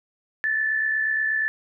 sine tone pair together, 1748 / 1816.3 Hz, A6 / A#6, -12 / -45 cents, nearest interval minor second, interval 67 cents, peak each -21 / -31 dBFS, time 0.44-1.48 s, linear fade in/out 0 ms, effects none

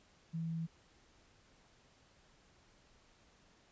sine tone, 164 Hz, E3, 9 cents flat, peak -36 dBFS, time 0.33-0.67 s, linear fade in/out 20 ms, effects pink hiss -67 dBFS RMS until 3.71 s + resampled to 16000 Hz

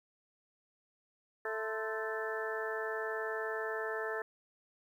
harmonic tone with a mistuned harmonic, 219.9 Hz, A3, 1 cent flat, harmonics 2 / 3 / 4 / 5 / 6 / 7 / 8, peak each -38 / -43 / -46 / -48 / -44 / -47 / -40 dBFS, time 1.45-4.22 s, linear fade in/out 2 ms, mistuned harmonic 5, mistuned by -90 cents, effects 11-bit

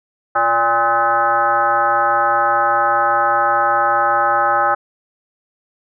sine tone with frequency modulation, 1046.5 Hz, C6, in tune, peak -12 dBFS, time 0.35-4.75 s, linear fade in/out 10 ms, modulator 232 Hz, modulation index 1.9, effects none

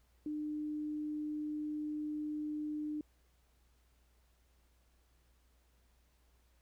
sine tone, 301.5 Hz, D4, 46 cents sharp, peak -36 dBFS, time 0.26-3.01 s, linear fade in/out 2 ms, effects added 60 Hz sine -68 dBFS peak until 6.61 s + pink hiss -75 dBFS RMS until 6.61 s

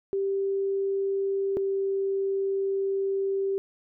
sine tone pair in turn, 392 / 390.6 Hz, G4 / G4, 0 / -6 cents, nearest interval unison, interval 6 cents, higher first, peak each -24 dBFS, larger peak neither, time 0.13-1.57 / 1.57-3.58 s, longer second, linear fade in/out 0 ms, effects none

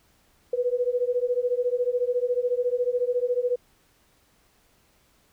sine beating tone pair, 485.3 / 499.3 Hz, B4 / B4, -30 / +19 cents, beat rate 14 Hz, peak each -25 dBFS, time 0.53-3.56 s, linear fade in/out 5 ms, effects pink hiss -63 dBFS RMS until 5.32 s

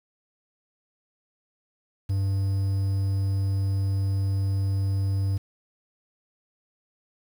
triangle tone, 97.5 Hz, G2, 9 cents flat, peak -20 dBFS, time 2.09-5.38 s, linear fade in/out 10 ms, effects 8-bit

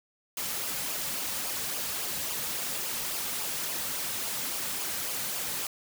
white noise with flanger, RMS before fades -33 dBFS, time 0.37-5.67 s, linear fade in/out 2 ms, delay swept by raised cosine 0.5 to 3 ms, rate 3.6 Hz, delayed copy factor -0.5, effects none

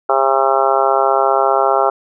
harmonic tone, 135 Hz, C#3, 45 cents flat, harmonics 3 / 4 / 5 / 6 / 7 / 8 / 9 / 10, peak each -19 / -19 / -17 / -17 / -22 / -22 / -23 / -20 dBFS, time 0.09-1.9 s, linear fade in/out 5 ms, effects none

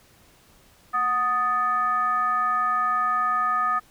sine tone with frequency modulation, 1244.5 Hz, D#6, in tune, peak -20 dBFS, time 0.93-3.8 s, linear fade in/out 20 ms, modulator 510 Hz, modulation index 0.58, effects pink hiss -56 dBFS RMS until 3.9 s

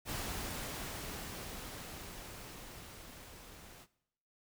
pink noise with level ramp, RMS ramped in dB -39 to -55 dBFS, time 0.05-3.87 s, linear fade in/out 50 ms, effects noise-tail reverb RT60 0.8 s tail -19 dB re dry

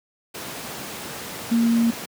sine tone in noise, 231.9 Hz, A#3, 9 cents flat, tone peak -15 dBFS, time 1.51-1.91 s, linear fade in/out 10 ms, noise pink, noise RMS -33 dBFS, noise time 0.34-2.06 s, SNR +15 dB, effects high-pass 150 Hz 12 dB/octave

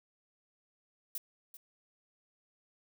violet noise with echo, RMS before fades -38 dBFS, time 1.15-1.18 s, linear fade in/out 2 ms, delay 390 ms, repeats 1, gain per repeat -13 dB, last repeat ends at 1.57 s, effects none

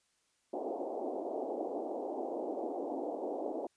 pink band-pass noise, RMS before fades -38 dBFS, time 0.53-3.67 s, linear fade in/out 5 ms, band 280 to 790 Hz, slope 48 dB/octave, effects white hiss -75 dBFS RMS until 3.76 s + resampled to 22050 Hz

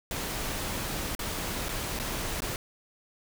pink noise with dropouts, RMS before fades -33 dBFS, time 0.11-2.56 s, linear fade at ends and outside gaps 1 ms, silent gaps 1.151-1.192 / 1.686-1.691 / 1.99-1.998 / 2.405-2.42 s, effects none

